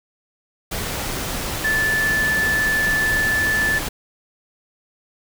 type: tone in noise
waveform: sine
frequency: 1747 Hz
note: A6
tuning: 13 cents flat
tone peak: -17 dBFS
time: 1.64-3.79 s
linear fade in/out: 10 ms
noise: pink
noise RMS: -26 dBFS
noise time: 0.71-3.89 s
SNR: +6 dB
effects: none